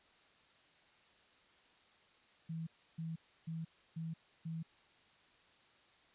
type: tone bursts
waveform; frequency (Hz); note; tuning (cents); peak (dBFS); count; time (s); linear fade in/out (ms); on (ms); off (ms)
sine; 162.9; E3; -20; -39; 5; 2.49-4.63; 10; 180; 310
effects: white hiss -67 dBFS RMS until 6.14 s + resampled to 8000 Hz